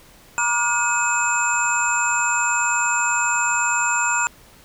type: tone cluster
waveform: sine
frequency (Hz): 950 / 1179 / 1431 / 2551 / 7290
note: A#5 / D6 / F6 / D#7 / A#8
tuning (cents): +33 / +6 / +42 / +43 / -40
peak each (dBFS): -24 / -27 / -22 / -26 / -23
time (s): 0.38-4.27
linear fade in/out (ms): 0
effects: pink hiss -49 dBFS RMS until 4.64 s